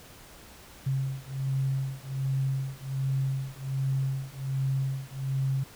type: beating tone pair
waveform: sine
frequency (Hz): 133.8 / 135.1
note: C3 / C#3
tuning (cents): +39 / -44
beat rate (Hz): 1.3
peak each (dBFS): -30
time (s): 0.86-5.64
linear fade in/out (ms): 10
effects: pink hiss -50 dBFS RMS until 5.75 s